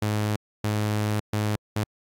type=tone bursts at uneven times; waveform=sawtooth; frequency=105.9 Hz; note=G#2; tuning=34 cents sharp; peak=-19 dBFS; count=4; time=0.02-0.36 / 0.64-1.2 / 1.33-1.56 / 1.76-1.84 s; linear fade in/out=5 ms; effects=AAC 64 kbps

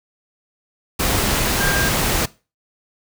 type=tone in noise; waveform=sine; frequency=1600 Hz; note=G6; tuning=35 cents sharp; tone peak=-21 dBFS; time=1.6-1.89 s; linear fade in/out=10 ms; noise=pink; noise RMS=-19 dBFS; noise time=0.99-2.26 s; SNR=-5 dB; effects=noise-tail reverb RT60 0.3 s tail -20 dB re dry

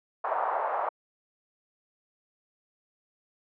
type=band-pass noise; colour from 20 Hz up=pink; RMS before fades=-29 dBFS; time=0.24-0.89 s; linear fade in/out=5 ms; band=640 to 1100 Hz; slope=24 dB/octave; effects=high-pass 400 Hz 12 dB/octave

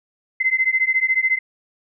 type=beating tone pair; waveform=sine; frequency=2054 / 2068 Hz; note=C7 / C7; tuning=-33 / -21 cents; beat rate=14 Hz; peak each=-19 dBFS; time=0.4-1.39 s; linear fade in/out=10 ms; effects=none

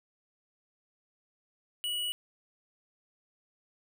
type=tone with hard clipping; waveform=sine; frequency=2929 Hz; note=F#7; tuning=18 cents flat; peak=-32 dBFS; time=1.84-2.12 s; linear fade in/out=0 ms; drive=14 dB; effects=none

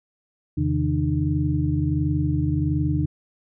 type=tone cluster; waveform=sine; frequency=82.3 / 133.5 / 154.9 / 301.5 Hz; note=E2 / C3 / D#3 / D4; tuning=-2 / +35 / -7 / +46 cents; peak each=-25 dBFS; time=0.57-3.06 s; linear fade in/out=10 ms; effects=none

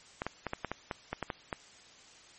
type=clicks; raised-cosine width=0.5 ms; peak=-18 dBFS; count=11; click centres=0.219 / 0.266 / 0.467 / 0.534 / 0.647 / 0.716 / 0.912 / 1.13 / 1.227 / 1.302 / 1.528 s; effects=white hiss -56 dBFS RMS until 2.38 s + MP3 32 kbps

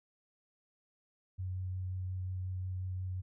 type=tone with vibrato; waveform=sine; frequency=92.5 Hz; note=F#2; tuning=in tune; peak=-35 dBFS; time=1.38-3.22 s; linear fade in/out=20 ms; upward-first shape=sine; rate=5.6 Hz; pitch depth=10 cents each way; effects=none

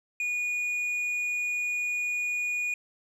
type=tone with tanh clipping; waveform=sine; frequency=2452 Hz; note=D#7; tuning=26 cents flat; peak=-28 dBFS; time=0.2-2.74 s; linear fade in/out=2 ms; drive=5 dB; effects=none

